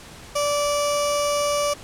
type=tone with notch filter; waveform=15% pulse; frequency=582 Hz; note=D5; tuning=16 cents flat; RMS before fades=-22 dBFS; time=0.35-1.74 s; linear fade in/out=10 ms; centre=1800 Hz; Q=0.9; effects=pink hiss -42 dBFS RMS until 1.83 s + low-pass 10000 Hz 12 dB/octave